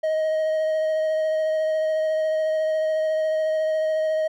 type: tone with vibrato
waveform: triangle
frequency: 628 Hz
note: D#5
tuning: 16 cents sharp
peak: -18 dBFS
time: 0.03-4.28 s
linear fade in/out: 10 ms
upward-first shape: sine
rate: 14 Hz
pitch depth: 12 cents each way
effects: none